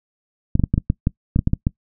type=clicks; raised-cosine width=5 ms; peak=-4 dBFS; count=12; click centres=0.554 / 0.596 / 0.638 / 0.74 / 0.779 / 0.901 / 1.071 / 1.361 / 1.391 / 1.474 / 1.534 / 1.669 s; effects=noise-tail reverb RT60 0.1 s tail -23 dB re dry